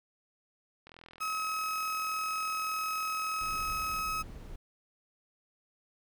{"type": "click train", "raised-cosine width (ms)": 0.3, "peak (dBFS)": -34, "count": 131, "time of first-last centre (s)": [0.87, 3.988], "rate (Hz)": 41.7}
{"type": "tone", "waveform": "35% pulse", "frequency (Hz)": 1279, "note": "D#6", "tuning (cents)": 47, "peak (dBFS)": -30, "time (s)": [1.2, 4.23], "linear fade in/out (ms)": 20}
{"type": "noise", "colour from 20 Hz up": "brown", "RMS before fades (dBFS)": -44, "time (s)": [3.41, 4.56], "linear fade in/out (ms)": 5}
{"effects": []}